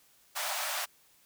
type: high-pass noise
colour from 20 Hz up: pink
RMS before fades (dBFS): -34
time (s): 0.35-0.86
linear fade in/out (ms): 20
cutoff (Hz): 590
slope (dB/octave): 96
effects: white hiss -64 dBFS RMS until 1.25 s